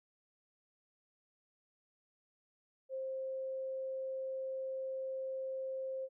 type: tone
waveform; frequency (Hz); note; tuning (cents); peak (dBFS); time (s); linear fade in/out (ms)
sine; 528; C5; +16; -37; 2.89-6.09; 50
effects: none